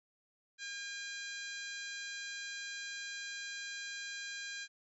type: harmonic tone with a mistuned harmonic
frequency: 807 Hz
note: G#5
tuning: 50 cents flat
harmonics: 2 / 3 / 4 / 5 / 6 / 7 / 8 / 9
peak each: -44 / -49 / -52 / -48 / -54 / -57 / -54 / -53 dBFS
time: 0.58-4.68 s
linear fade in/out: 50 ms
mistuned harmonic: 8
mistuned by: -33 cents
effects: none